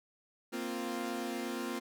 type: chord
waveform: sawtooth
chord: Bb suspended second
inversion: none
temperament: equal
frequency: 233.1 / 261.6 / 349.2 Hz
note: Bb3 / C4 / F4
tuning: 0 / 0 / 0 cents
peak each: -36 / -36 / -36 dBFS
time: 0.52-1.8 s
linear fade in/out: 20 ms
effects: none